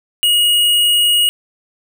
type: tone with hard clipping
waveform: sine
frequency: 2885 Hz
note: F#7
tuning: 44 cents flat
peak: -11 dBFS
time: 0.23-1.29 s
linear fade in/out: 0 ms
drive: 16 dB
effects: none